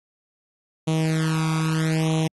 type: tone with flanger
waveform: sawtooth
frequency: 159.1 Hz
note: D#3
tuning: 39 cents sharp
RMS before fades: -22 dBFS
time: 0.87-2.28 s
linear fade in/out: 10 ms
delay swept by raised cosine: 0.3 to 0.85 ms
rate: 0.78 Hz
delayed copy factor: +0.8
effects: AAC 32 kbps